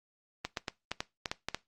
clicks, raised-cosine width 0.2 ms, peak -15 dBFS, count 9, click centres 0.45 / 0.572 / 0.682 / 0.916 / 1.005 / 1.258 / 1.315 / 1.486 / 1.546 s, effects noise-tail reverb RT60 0.2 s tail -19 dB re dry + Opus 32 kbps

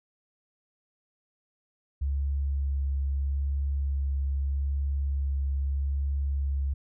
sine tone with vibrato, 69.3 Hz, C#2, in tune, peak -25 dBFS, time 2.01-6.74 s, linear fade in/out 10 ms, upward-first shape sine, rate 0.79 Hz, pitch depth 12 cents each way, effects none

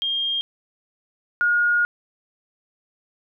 sine tone pair in turn, 3217 / 1433 Hz, G7 / F6, +44 / +44 cents, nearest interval octave + major second, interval 1400 cents, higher first, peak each -21 / -16 dBFS, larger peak second, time 0.02-0.41 / 1.41-1.85 s, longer second, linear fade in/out 0 ms, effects none

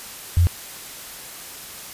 sine tone, 86.2 Hz, F2, 22 cents flat, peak -12 dBFS, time 0.37-0.47 s, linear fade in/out 0 ms, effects white hiss -37 dBFS RMS until 1.93 s + resampled to 32000 Hz

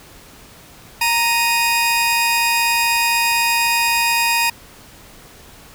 sawtooth tone pair together, 932.3 / 2489 Hz, A#5 / D#7, 0 / 0 cents, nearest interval octave + perfect fourth, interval 1700 cents, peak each -14 dBFS, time 1.01-4.5 s, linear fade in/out 5 ms, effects pink hiss -43 dBFS RMS until 5.74 s

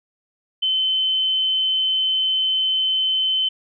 sine tone, 3063 Hz, G7, 41 cents flat, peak -17 dBFS, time 0.62-3.49 s, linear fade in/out 10 ms, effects none

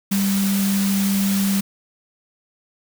sine tone in noise, 196.8 Hz, G3, 7 cents sharp, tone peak -17 dBFS, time 0.11-1.61 s, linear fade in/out 10 ms, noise white, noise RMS -27 dBFS, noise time 0.11-1.61 s, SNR +7 dB, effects none

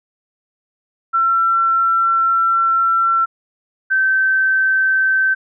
sine tone pair in turn, 1351 / 1545.5 Hz, E6 / G6, +42 / -25 cents, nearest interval major second, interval 233 cents, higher second, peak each -12 dBFS, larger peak neither, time 1.13-3.26 / 3.9-5.35 s, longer first, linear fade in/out 20 ms, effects none

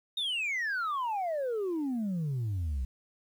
sine exponential sweep, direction down, 3743 to 60.8 Hz, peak -27 dBFS, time 0.17-2.85 s, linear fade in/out 5 ms, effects tanh soft clip ceiling -28 dBFS + 10-bit

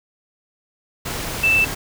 sine tone in noise, 2649 Hz, E7, 8 cents sharp, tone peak -13 dBFS, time 1.43-1.65 s, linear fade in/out 10 ms, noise pink, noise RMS -27 dBFS, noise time 1.05-1.75 s, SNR +11 dB, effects none

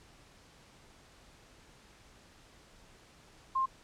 sine tone, 1058 Hz, C6, 19 cents sharp, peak -27 dBFS, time 3.55-3.66 s, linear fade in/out 10 ms, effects pink hiss -59 dBFS RMS until 3.83 s + low-pass 8000 Hz 12 dB/octave

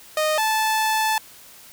sawtooth tone pair in turn, 618 / 874 Hz, D#5 / A5, -12 / -12 cents, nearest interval tritone, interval 600 cents, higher second, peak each -15 dBFS, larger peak neither, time 0.17-0.38 / 0.38-1.18 s, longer second, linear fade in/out 2 ms, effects white hiss -46 dBFS RMS until 1.72 s

